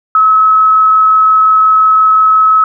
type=tone with frequency modulation; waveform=sine; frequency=1288 Hz; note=E6; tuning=41 cents flat; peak=-4 dBFS; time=0.15-2.64 s; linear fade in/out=2 ms; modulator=25.7 Hz; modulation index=0.27; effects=none